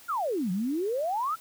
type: exponential two-way sweep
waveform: sine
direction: down then up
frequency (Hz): 1480 to 174.3 to 1374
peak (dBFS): -26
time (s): 0.08-1.36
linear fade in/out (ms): 20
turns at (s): 0.51
effects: white hiss -52 dBFS RMS until 1.4 s